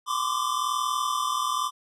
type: tone cluster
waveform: square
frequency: 1026 / 1149 / 1190 Hz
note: C6 / D6 / D6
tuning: -34 / -38 / +22 cents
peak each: -30 dBFS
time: 0.06-1.71 s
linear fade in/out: 50 ms
effects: low-pass 12000 Hz 12 dB/octave